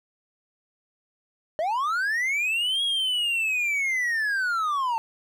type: linear two-way sweep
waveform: triangle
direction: up then down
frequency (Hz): 596 to 3322 to 884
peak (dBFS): -21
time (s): 1.59-4.98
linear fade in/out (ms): 0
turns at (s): 2.83
effects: none